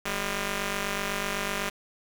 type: ring-modulated tone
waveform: 5% pulse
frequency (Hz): 199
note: G3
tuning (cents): +26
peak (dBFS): -14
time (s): 0.05-1.7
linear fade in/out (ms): 10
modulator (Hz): 820
effects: 7-bit